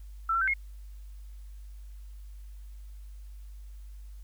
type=tone with pitch steps; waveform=sine; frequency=1333 / 1356 / 1545 / 2155 Hz; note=E6 / E6 / G6 / C#7; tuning=+19 / +49 / -26 / -49 cents; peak=-24 dBFS; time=0.29-0.538 s; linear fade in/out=5 ms; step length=62 ms; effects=added 50 Hz sine -42 dBFS peak until 4.23 s + white hiss -66 dBFS RMS until 4.23 s